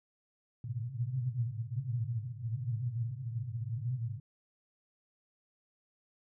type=band-pass noise; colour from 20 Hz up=white; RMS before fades=-36 dBFS; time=0.64-4.2 s; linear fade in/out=2 ms; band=110 to 130 Hz; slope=96 dB/octave; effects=none